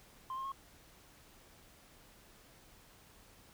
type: tone with pitch steps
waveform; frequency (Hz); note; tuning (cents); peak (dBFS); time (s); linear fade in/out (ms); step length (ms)
sine; 1046.5 / 1066 / 1085.9; C6 / C6 / C#6; 0 / +32 / -36; -36; 0.3-0.519; 2; 73
effects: tanh soft clip ceiling -36 dBFS + pink hiss -61 dBFS RMS until 3.53 s